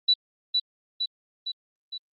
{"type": "tone with echo", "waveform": "sine", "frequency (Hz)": 3951, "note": "B7", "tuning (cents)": 0, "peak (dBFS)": -16, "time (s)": [0.08, 0.14], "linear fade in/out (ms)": 10, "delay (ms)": 460, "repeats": 4, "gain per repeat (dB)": -4, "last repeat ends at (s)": 1.98, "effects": ["Opus 48 kbps"]}